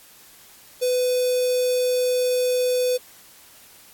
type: tone with notch filter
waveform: square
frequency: 500 Hz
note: B4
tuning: 21 cents sharp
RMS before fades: -21 dBFS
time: 0.81-2.98 s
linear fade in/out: 20 ms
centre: 1600 Hz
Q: 0.55
effects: white hiss -49 dBFS RMS until 3.93 s + AAC 64 kbps